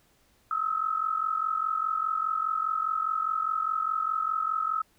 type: tone pair together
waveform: sine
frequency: 1272 / 1316.9 Hz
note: D#6 / E6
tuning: +38 / -2 cents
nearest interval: minor second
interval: 60 cents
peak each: -28 / -29 dBFS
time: 0.51-4.82 s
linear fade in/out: 2 ms
effects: pink hiss -65 dBFS RMS until 4.98 s